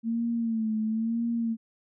sine tone with vibrato, 225.4 Hz, A3, 42 cents sharp, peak -25 dBFS, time 0.03-1.57 s, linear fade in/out 50 ms, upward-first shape sine, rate 1 Hz, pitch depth 64 cents each way, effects none

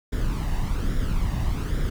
brown noise with flanger, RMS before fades -24 dBFS, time 0.12-1.9 s, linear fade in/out 10 ms, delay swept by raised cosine 0.56 to 1.09 ms, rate 1.2 Hz, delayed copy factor +0.55, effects none

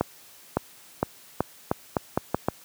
accelerating click train, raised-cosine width 1 ms, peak -7 dBFS, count 9, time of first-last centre 0.01-2.485 s, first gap 560 ms, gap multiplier 0.82, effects white hiss -51 dBFS RMS until 2.64 s + high-pass 80 Hz 12 dB/octave

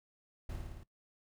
brown noise with echo, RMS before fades -41 dBFS, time 0.49-0.56 s, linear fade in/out 5 ms, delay 55 ms, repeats 5, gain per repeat -2 dB, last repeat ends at 0.835 s, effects noise-tail reverb RT60 0.1 s tail -18 dB re dry

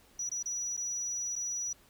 sine tone with dropouts, 5860 Hz, F#8, 18 cents flat, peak -31 dBFS, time 0.19-1.73 s, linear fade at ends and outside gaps 5 ms, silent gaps 0.293-0.315 / 0.428-0.457 / 0.767-0.775 / 1.356-1.361 s, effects tanh soft clip ceiling -30 dBFS + pink hiss -62 dBFS RMS until 1.89 s

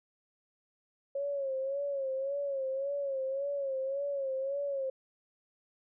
sine tone with vibrato, 548 Hz, C#5, 20 cents flat, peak -31 dBFS, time 1.15-4.9 s, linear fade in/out 5 ms, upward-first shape sine, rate 1.8 Hz, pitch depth 67 cents each way, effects none

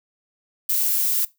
violet noise, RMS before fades -21 dBFS, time 0.69-1.25 s, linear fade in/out 5 ms, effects noise-tail reverb RT60 0.2 s tail -19 dB re dry

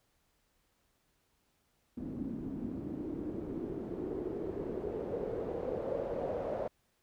white noise with low-pass filter sweep, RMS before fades -38 dBFS, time 1.97-6.68 s, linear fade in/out 5 ms, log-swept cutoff 250 to 590 Hz, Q 4.4, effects pink hiss -75 dBFS RMS until 7.02 s

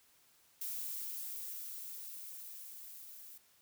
violet noise with level ramp, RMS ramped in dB -40 to -53 dBFS, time 0.61-3.38 s, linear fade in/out 5 ms, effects white hiss -68 dBFS RMS until 3.61 s

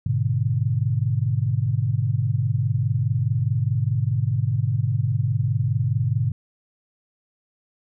sine chord, G# diminished, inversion none, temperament equal with one note detuned, 103.83 / 123.47 / 148.37 Hz, G#2 / B2 / D3, 0 / 0 / +18 cents, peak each -23 / -22 / -26 dBFS, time 0.06-6.32 s, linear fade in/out 5 ms, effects none

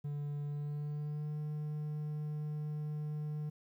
triangle tone with pitch glide, 145.5 to 150.72 Hz, D3 to D3, -16 to +45 cents, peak -34 dBFS, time 0.04-3.5 s, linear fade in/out 10 ms, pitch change +61 cents, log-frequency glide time 0.45-1.36 s, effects 12-bit

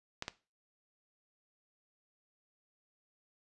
clicks, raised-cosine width 0.2 ms, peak -19 dBFS, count 2, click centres 0.224 / 0.281 s, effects noise-tail reverb RT60 0.3 s tail -17 dB re dry + resampled to 24000 Hz

